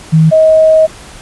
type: tone pair in turn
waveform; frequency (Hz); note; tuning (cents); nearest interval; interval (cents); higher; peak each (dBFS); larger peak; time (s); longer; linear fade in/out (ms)
sine; 159.1 / 633.3; D#3 / D#5; +39 / +30; 2 octaves; 2391; second; -3; neither; 0.12-0.31 / 0.31-0.87; second; 20
effects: pink hiss -33 dBFS RMS until 1.21 s + resampled to 24000 Hz